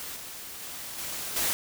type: noise with level steps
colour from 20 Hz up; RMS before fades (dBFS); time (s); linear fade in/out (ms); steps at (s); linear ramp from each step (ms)
white; -38 / -41 / -39 / -35 / -27; 0-1.53; 0; 0.16 / 0.62 / 0.98 / 1.36; 5
effects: none